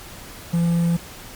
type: tone with quantisation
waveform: triangle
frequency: 169.8 Hz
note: F3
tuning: 48 cents flat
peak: -14 dBFS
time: 0.53-0.97 s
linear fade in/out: 10 ms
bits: 7
effects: pink hiss -39 dBFS RMS until 1.35 s + MP3 96 kbps